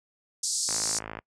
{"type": "band-pass noise", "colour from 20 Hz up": "white", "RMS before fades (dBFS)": -29, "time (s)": [0.43, 0.99], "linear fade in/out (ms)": 5, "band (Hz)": [4500, 8800], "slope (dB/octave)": 48}
{"type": "click train", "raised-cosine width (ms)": 0.5, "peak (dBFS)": -20, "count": 28, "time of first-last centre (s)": [0.69, 1.189], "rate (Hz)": 54.1}
{"effects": ["noise-tail reverb RT60 0.1 s tail -26 dB re dry", "high-pass 60 Hz 12 dB/octave"]}